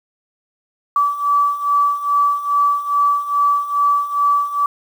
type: beating tone pair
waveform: sine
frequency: 1151 / 1153.4 Hz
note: D6 / D6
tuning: -35 / -32 cents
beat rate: 2.4 Hz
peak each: -19 / -15 dBFS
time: 0.96-4.66 s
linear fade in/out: 2 ms
effects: 7-bit